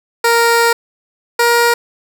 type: tone pair in turn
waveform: 15% pulse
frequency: 466.2 / 472.4 Hz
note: A#4 / A#4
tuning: 0 / +23 cents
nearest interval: unison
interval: 23 cents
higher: second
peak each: -3 dBFS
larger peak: neither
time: 0.24-0.73 / 1.39-1.74 s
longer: first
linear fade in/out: 5 ms
effects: none